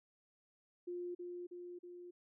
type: tone with echo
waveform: sine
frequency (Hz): 353.3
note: F4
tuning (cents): +20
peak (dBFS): -40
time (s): 0.87-1.15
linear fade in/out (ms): 10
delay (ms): 320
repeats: 3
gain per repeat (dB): -3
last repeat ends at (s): 2.11
effects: none